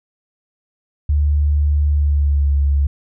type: tone with pitch glide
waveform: sine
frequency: 73.42 to 70.59 Hz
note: D2 to C#2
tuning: 0 to +32 cents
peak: -12 dBFS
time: 1.09-2.87 s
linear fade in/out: 5 ms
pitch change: -68 cents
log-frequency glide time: 1.91-2.53 s
effects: none